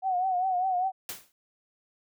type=tone with vibrato; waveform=sine; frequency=740 Hz; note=F#5; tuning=in tune; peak=-24 dBFS; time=0.02-0.92 s; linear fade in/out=50 ms; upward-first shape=triangle; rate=5 Hz; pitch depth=81 cents each way
type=noise with exponential decay; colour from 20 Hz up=white; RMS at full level=-33 dBFS; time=1.09-1.32 s; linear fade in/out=1 ms; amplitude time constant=49 ms
effects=none